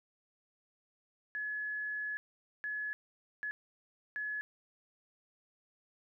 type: tone bursts at uneven times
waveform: sine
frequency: 1701 Hz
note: G#6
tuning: 41 cents sharp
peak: -35 dBFS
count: 4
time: 1.35-2.17 / 2.64-2.93 / 3.43-3.51 / 4.16-4.41 s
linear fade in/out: 0 ms
effects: none